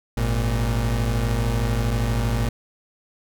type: tone pair together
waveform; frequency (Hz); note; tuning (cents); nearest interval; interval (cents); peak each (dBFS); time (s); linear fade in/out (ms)
35% pulse; 51.94 / 116.7; G#1 / A#2; +1 / +2; octave + major second; 1401; -21; 0.17-2.49; 5
effects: none